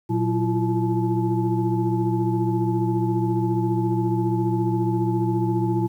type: tone cluster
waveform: sine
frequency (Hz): 118.8 / 185.5 / 335.4 / 350 / 864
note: A#2 / F#3 / E4 / F4 / A5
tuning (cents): +33 / +5 / +30 / +4 / -32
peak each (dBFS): -23 / -27 / -23 / -30 / -30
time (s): 0.09-5.88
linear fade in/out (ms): 20
effects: tanh soft clip ceiling -8 dBFS + 9-bit